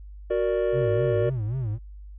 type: chord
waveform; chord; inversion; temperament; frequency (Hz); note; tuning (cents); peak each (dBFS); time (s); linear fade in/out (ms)
triangle; Gb augmented; none; equal; 370 / 466.2 / 587.3; Gb4 / Bb4 / D5; 0 / 0 / 0; -24; 0.3-1.3; 10
type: tone with vibrato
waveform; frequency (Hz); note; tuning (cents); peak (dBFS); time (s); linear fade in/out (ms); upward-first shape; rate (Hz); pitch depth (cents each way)
triangle; 117.9; A#2; +20; -23; 0.72-1.79; 50; sine; 3.8; 220
effects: added 50 Hz sine -39 dBFS peak until 2.18 s + resampled to 8000 Hz